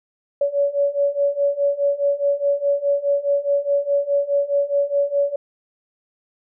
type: beating tone pair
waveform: sine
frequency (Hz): 564 / 568.8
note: C#5 / C#5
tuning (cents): +30 / +45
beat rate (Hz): 4.8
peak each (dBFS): -21 / -19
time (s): 0.41-5.36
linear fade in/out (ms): 5
effects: none